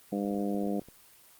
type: harmonic tone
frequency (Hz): 101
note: G#2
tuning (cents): -48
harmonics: 2 / 3 / 4 / 5 / 6 / 7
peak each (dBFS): -31 / -34 / -38 / -37 / -42 / -40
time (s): 0.12-0.8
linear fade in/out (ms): 5
type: clicks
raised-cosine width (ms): 2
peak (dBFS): -36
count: 9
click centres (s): 0.252 / 0.312 / 0.347 / 0.386 / 0.547 / 0.638 / 0.668 / 0.817 / 0.886
effects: white hiss -57 dBFS RMS until 1.39 s + Opus 24 kbps